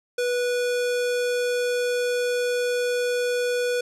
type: tone with low-pass filter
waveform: square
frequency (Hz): 490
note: B4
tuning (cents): -14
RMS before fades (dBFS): -24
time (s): 0.18-3.81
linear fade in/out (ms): 5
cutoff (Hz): 10000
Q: 0.76
effects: none